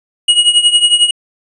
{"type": "tone with tremolo", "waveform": "square", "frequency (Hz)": 2895, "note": "F#7", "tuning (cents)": -38, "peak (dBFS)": -4, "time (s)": [0.28, 1.11], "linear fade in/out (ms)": 5, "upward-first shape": "triangle", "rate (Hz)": 11, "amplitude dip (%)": 85, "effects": ["resampled to 24000 Hz"]}